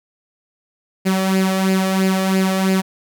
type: tone with flanger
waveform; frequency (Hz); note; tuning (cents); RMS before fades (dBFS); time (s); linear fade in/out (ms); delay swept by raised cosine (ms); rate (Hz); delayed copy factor
sawtooth; 190; F#3; +46; -17; 1.05-2.82; 20; 0.41 to 1.71; 3; +0.6
effects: none